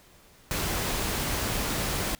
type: noise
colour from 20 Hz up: pink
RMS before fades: -29 dBFS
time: 0.51-2.15 s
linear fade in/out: 0 ms
effects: pink hiss -56 dBFS RMS until 2.19 s